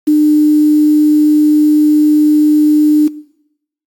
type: tone with quantisation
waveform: sine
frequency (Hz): 301.3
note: D4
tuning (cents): +44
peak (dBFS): -5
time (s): 0.07-3.08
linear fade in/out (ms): 10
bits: 5
effects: noise-tail reverb RT60 0.8 s tail -19 dB re dry + MP3 96 kbps